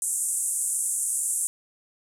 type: band-pass noise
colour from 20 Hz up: white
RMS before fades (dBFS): -27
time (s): 0.02-1.47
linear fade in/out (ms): 0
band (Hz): 7800 to 10000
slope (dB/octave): 48
effects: none